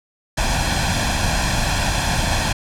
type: noise with comb filter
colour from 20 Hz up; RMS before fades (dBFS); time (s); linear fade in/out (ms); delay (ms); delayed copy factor
pink; -19; 0.37-2.53; 10; 1.2; +0.7
effects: low-pass 8000 Hz 12 dB/octave

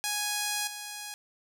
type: tone with level steps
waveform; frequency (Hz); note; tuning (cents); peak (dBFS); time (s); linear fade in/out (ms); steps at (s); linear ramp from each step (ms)
5% pulse; 830.6; G#5; 0; -17 / -26; 0.04-1.14; 0; 0.67; 5
effects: none

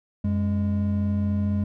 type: tone pair together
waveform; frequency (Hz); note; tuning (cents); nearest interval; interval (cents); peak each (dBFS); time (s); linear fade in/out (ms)
triangle; 91.5 / 205.4; F#2 / G#3; -19 / -19; octave + major second; 1400; -22; 0.24-1.64; 5
effects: none

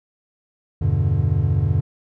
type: chord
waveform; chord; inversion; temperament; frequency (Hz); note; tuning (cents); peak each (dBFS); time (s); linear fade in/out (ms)
triangle; E minor seventh; none; equal; 82.41 / 98 / 123.47 / 146.83; E2 / G2 / B2 / D3; 0 / 0 / 0 / 0; -21 / -18 / -21 / -20; 0.81-1.81; 10
effects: none

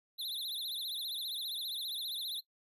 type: tone with vibrato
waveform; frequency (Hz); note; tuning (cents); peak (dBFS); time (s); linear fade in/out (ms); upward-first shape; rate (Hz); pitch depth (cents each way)
square; 3793; A#7; +29; -37; 0.18-2.41; 20; triangle; 15; 200
effects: noise-tail reverb RT60 0.1 s tail -19 dB re dry

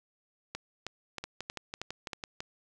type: two click trains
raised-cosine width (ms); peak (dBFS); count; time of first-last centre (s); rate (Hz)
0.2; -19 / -20; 6 / 8; 0.55-2.132 / 1.24-2.405; 3.16 / 6.01
effects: none

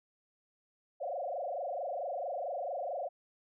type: tone with frequency modulation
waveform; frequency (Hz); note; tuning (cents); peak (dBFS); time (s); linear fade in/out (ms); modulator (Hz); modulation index
sine; 633; D#5; +30; -34; 1-3.09; 20; 24.5; 4.1
effects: none

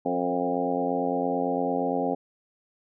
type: harmonic tone with a mistuned harmonic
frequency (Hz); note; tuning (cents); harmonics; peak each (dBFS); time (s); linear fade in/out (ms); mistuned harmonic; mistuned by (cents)
88.8; F2; +29; 2 / 3 / 4 / 5 / 6 / 7 / 8 / 9; -36 / -29 / -37 / -31 / -31 / -35 / -32 / -32; 0.05-2.15; 10; 6; -19
effects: none

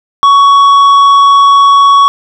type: tone with tanh clipping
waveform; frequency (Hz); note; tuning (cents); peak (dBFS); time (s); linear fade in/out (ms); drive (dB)
sine; 1119; C#6; +16; -3; 0.23-2.08; 0; 7
effects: none

